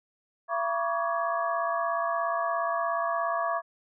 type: tone cluster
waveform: sine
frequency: 675 / 965 / 1126 / 1183 / 1671 Hz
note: E5 / B5 / C#6 / D6 / G#6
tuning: +41 / -40 / +27 / +12 / +10 cents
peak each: -29 / -36 / -30 / -36 / -36 dBFS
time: 0.48-3.62 s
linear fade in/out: 50 ms
effects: none